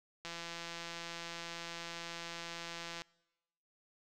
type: click train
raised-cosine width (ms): 0.2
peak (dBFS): -26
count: 469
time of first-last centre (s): 0.25-3.019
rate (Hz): 169
effects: noise-tail reverb RT60 1.0 s tail -25 dB re dry